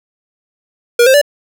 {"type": "tone with pitch steps", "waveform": "square", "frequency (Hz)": [477.1, 526.3, 580.6], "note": ["A#4", "C5", "D5"], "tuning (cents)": [40, 10, -20], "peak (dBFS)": -6, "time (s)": [0.99, 1.215], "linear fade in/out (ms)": 5, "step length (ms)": 75, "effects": []}